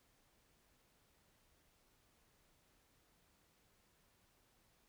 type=silence; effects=pink hiss -74 dBFS RMS until 4.88 s